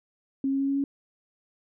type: tone with pitch steps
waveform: sine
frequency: 270.8 / 272.7 / 274.6 / 276.5 / 278.4 Hz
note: C#4 / C#4 / C#4 / C#4 / C#4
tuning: -40 / -28 / -16 / -4 / +8 cents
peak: -23 dBFS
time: 0.44-0.84 s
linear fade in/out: 2 ms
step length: 80 ms
effects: none